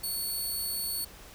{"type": "tone", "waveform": "5% pulse", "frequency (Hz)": 4435, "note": "C#8", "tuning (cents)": 0, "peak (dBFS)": -24, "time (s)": [0.03, 1.05], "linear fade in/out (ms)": 10, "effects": ["added 50 Hz sine -55 dBFS peak until 1.34 s", "pink hiss -50 dBFS RMS until 1.34 s"]}